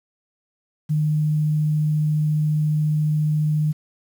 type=tone; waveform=sine; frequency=152.4 Hz; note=D#3; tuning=36 cents flat; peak=-17 dBFS; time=0.89-3.73 s; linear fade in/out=20 ms; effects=8-bit